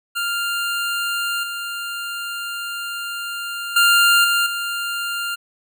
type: tone with level steps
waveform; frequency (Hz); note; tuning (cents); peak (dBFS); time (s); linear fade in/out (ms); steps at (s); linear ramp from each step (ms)
25% pulse; 1396.9; F6; 0; -17 / -22 / -8 / -12 / -19; 0.15-5.36; 20; 1.43 / 3.76 / 4.24 / 4.46; 5
effects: none